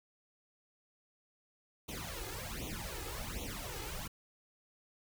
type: noise with flanger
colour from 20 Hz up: pink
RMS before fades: -42 dBFS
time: 1.88-4.08 s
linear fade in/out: 10 ms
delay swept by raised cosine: 0.3 to 2.4 ms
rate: 1.3 Hz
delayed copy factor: +1
effects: none